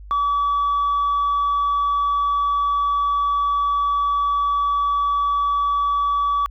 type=tone; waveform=sine; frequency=1145 Hz; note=D6; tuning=44 cents flat; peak=-15 dBFS; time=0.11-6.46 s; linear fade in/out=0 ms; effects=tanh soft clip ceiling -15 dBFS + added 50 Hz sine -36 dBFS peak until 6.5 s